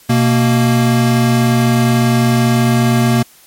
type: tone pair together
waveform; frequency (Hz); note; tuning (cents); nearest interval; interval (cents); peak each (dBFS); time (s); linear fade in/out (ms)
square; 124.66 / 233.1; B2 / A#3; +17 / 0; major seventh; 1083; -13; 0.09-3.23; 10
effects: white hiss -45 dBFS RMS until 3.46 s + MP3 64 kbps